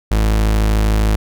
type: tone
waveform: 40% pulse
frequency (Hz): 53.2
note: G#1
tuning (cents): +42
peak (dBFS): -11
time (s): 0.11-1.16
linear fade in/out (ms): 5
effects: none